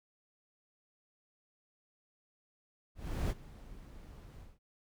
brown noise with ADSR envelope, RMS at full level -31 dBFS, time 2.95-4.59 s, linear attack 350 ms, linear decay 36 ms, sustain -20 dB, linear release 180 ms, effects none

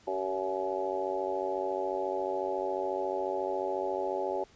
harmonic tone with a mistuned harmonic, 94.1 Hz, F#2, 30 cents sharp, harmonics 3 / 4 / 5 / 6 / 7 / 8 / 9, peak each -45 / -34 / -40 / -35 / -38 / -43 / -36 dBFS, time 0.07-4.44 s, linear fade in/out 5 ms, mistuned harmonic 4, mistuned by +27 cents, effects pink hiss -60 dBFS RMS until 4.55 s + resampled to 16000 Hz

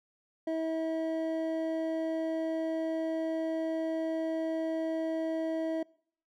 triangle tone pair together, 322.5 / 645 Hz, E4 / E5, -38 / -38 cents, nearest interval octave, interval 1200 cents, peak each -30 / -31 dBFS, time 0.47-5.83 s, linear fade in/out 5 ms, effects noise-tail reverb RT60 0.6 s tail -25 dB re dry

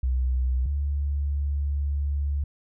sine tone pair in turn, 63.6 / 71.38 Hz, C2 / D2, -48 / -49 cents, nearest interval major second, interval 199 cents, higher second, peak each -21 / -23 dBFS, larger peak first, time 0.03-0.66 / 0.66-2.44 s, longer second, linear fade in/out 5 ms, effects none

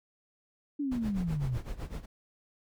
sine exponential sweep, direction down, 297.9 to 116.54 Hz, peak -29 dBFS, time 0.79-1.58 s, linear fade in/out 10 ms
brown noise with tremolo, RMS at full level -35 dBFS, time 0.91-2.06 s, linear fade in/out 10 ms, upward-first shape sine, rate 7.9 Hz, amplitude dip 85%
effects none

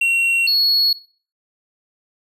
triangle tone pair in turn, 2736 / 4356 Hz, F7 / C#8, -36 / -31 cents, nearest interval minor sixth, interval 805 cents, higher second, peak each -12 dBFS, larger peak neither, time 0.01-0.47 / 0.47-0.93 s, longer neither, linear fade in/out 5 ms, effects noise-tail reverb RT60 0.4 s tail -18 dB re dry + resampled to 32000 Hz

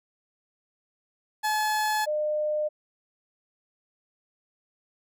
30% pulse / sine tone pair in turn, 856 / 605.3 Hz, A5 / D#5, -48 / -48 cents, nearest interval tritone, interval 600 cents, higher first, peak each -21 / -24 dBFS, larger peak first, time 1.43-2.06 / 2.06-2.69 s, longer neither, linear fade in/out 20 ms, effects none

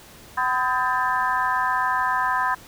harmonic tone with a mistuned harmonic, 252.9 Hz, B3, 41 cents sharp, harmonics 3 / 4 / 5 / 6 / 7, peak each -29 / -22 / -28 / -27 / -30 dBFS, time 0.37-2.55 s, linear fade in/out 10 ms, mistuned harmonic 6, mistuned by +85 cents, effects pink hiss -46 dBFS RMS until 2.67 s

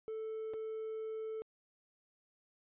triangle tone with dropouts, 440 Hz, A4, in tune, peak -36 dBFS, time 0.08-1.42 s, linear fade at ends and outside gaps 0 ms, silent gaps 0.536-0.54 s, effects tanh soft clip ceiling -32 dBFS + resampled to 8000 Hz

